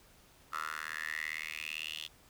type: tone with high-pass filter sweep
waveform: 10% pulse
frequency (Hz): 77.78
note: D#2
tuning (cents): 0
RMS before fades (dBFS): -40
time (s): 0.52-2.08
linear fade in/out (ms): 20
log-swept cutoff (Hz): 1300 to 3200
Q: 8.2
effects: pink hiss -62 dBFS RMS until 2.29 s